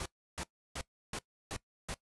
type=noise bursts; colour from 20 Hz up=pink; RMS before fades=-39 dBFS; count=6; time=0-1.942 s; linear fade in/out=2 ms; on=57 ms; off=320 ms; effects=noise-tail reverb RT60 0.1 s tail -19 dB re dry + resampled to 24000 Hz